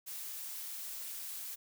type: noise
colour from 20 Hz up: blue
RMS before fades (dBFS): -43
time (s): 0.06-1.56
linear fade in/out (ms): 20
effects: none